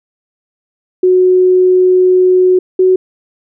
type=tone pair in turn; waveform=sine; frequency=367.6 / 371.7 Hz; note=F#4 / F#4; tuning=-11 / +8 cents; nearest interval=unison; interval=19 cents; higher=second; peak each=-5 dBFS; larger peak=neither; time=1.03-2.59 / 2.79-2.96 s; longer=first; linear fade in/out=5 ms; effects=none